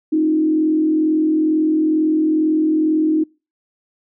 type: tone with frequency modulation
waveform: sine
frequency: 312.6 Hz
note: D#4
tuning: 8 cents sharp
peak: -13 dBFS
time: 0.12-3.24 s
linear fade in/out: 10 ms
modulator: 42.2 Hz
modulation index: 0.51
effects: noise-tail reverb RT60 0.3 s tail -26 dB re dry